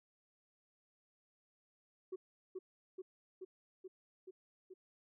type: tone with echo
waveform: sine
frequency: 373.9 Hz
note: F#4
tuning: 18 cents sharp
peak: -38 dBFS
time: 2.12-2.16 s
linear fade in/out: 10 ms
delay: 430 ms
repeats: 6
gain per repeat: -2 dB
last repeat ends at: 4.74 s
effects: tanh soft clip ceiling -38 dBFS